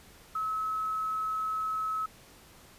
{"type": "tone with quantisation", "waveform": "sine", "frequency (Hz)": 1290, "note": "E6", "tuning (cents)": -38, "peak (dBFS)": -29, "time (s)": [0.35, 2.06], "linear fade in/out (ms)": 5, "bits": 9, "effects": ["pink hiss -55 dBFS RMS until 2.78 s", "resampled to 32000 Hz"]}